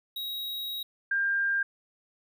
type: tone pair in turn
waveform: square / sine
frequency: 3815 / 1598 Hz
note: A#7 / G6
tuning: +39 / +33 cents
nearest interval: octave + minor third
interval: 1506 cents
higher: first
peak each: -33 / -24 dBFS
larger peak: second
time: 0.16-0.83 / 1.11-1.63 s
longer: first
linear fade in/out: 5 ms
effects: none